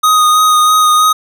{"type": "tone with vibrato", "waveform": "square", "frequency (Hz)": 1244.5, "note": "D#6", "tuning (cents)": 0, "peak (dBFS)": -7, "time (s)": [0.03, 1.13], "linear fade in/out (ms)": 10, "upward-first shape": "sine", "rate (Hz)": 3.1, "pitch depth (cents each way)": 15, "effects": []}